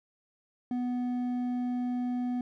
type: tone with hard clipping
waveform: sine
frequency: 246.9 Hz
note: B3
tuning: in tune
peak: -30 dBFS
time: 0.71-2.41 s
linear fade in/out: 2 ms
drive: 5 dB
effects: none